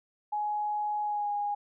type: tone with pitch glide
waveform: sine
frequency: 838 to 822.2 Hz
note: G#5 to G#5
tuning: +15 to -18 cents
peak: -28 dBFS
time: 0.32-1.55 s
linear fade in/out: 10 ms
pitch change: -33 cents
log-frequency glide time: 1.03-1.32 s
effects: none